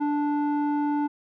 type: tone with low-pass filter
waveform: square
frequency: 292.8 Hz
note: D4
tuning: 5 cents flat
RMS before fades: -25 dBFS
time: 0-1.08 s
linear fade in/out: 20 ms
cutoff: 940 Hz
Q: 1.6
effects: none